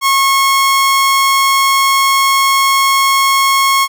sawtooth tone, 1090 Hz, C#6, 29 cents flat, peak -5 dBFS, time 0.01-3.88 s, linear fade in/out 50 ms, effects none

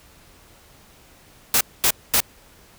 white noise bursts, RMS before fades -17 dBFS, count 3, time 1.54-2.204 s, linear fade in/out 2 ms, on 68 ms, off 230 ms, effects pink hiss -51 dBFS RMS until 2.78 s

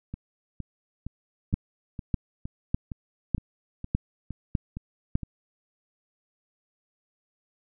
two click trains, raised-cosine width 5 ms, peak -11 / -22 dBFS, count 7 / 12, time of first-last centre 1.54-5.154 / 0.14-5.233 s, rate 1.66 / 2.16 Hz, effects none

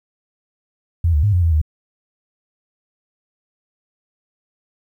sine tone with pitch steps, 84.4 / 73.9 / 103.6 / 88.9 / 82.9 / 77 Hz, E2 / D2 / G#2 / F2 / E2 / D#2, +41 / +11 / -4 / +31 / +10 / -17 cents, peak -12 dBFS, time 1.04-1.616 s, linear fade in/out 5 ms, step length 96 ms, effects 9-bit

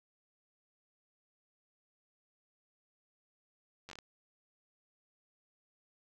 slowing click train, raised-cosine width 0.2 ms, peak -30 dBFS, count 6, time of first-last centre 3.89-3.988 s, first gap 10 ms, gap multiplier 1.34, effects none

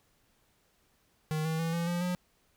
square tone with pitch steps, 155.56 / 160.03 / 164.62 / 169.35 / 174.21 / 179.21 Hz, D#3 / D#3 / E3 / E3 / F3 / F3, 0 / +49 / -2 / +47 / -4 / +45 cents, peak -30 dBFS, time 1.31-2.15 s, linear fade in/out 0 ms, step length 140 ms, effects pink hiss -70 dBFS RMS until 2.56 s

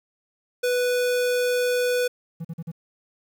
square tone, 493.9 Hz, B4, in tune, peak -21 dBFS, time 0.63-2.08 s, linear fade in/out 10 ms
triangle tone bursts, 164.81 Hz, E3, in tune, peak -27 dBFS, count 4, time 2.4-2.717 s, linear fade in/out 10 ms, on 47 ms, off 43 ms
effects 10-bit

